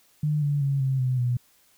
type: tone with pitch steps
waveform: sine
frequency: 150.4 / 144.44 / 138.72 / 133.22 / 127.94 / 122.87 Hz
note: D3 / D3 / C#3 / C3 / C3 / B2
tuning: +42 / -28 / +2 / +32 / -38 / -8 cents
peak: -21 dBFS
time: 0.23-1.37 s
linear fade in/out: 5 ms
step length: 190 ms
effects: white hiss -61 dBFS RMS until 1.77 s